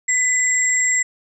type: tone pair together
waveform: sine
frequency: 2003 / 7562 Hz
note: B6 / A#8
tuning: +24 / +24 cents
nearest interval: octave + major seventh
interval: 2300 cents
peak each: -18 dBFS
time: 0.08-1.03 s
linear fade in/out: 10 ms
effects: none